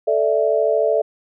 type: chord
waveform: sine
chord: A suspended fourth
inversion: none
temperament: just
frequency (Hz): 440 / 586.7 / 660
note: A4 / D5 / E5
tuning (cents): 0 / -2 / +2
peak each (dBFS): -19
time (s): 0.07-1.02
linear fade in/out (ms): 10
effects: none